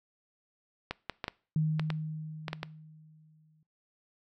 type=clicks; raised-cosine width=0.3 ms; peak=-17 dBFS; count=9; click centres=0.91 / 1.097 / 1.242 / 1.281 / 1.796 / 1.903 / 2.482 / 2.531 / 2.631 s
type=tone with exponential decay; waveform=sine; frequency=155.8 Hz; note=D#3; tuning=3 cents sharp; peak=-24 dBFS; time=1.56-3.63 s; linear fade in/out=2 ms; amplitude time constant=450 ms
effects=noise-tail reverb RT60 0.4 s tail -23 dB re dry